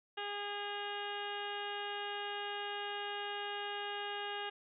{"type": "harmonic tone", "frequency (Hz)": 408.6, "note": "G#4", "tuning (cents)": -28, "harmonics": [1, 2, 3, 4, 5, 6, 7, 8, 9], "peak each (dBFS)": [-45, -43, -49, -45, -52, -54, -45, -51, -55], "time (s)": [0.17, 4.5], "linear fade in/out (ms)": 10, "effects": []}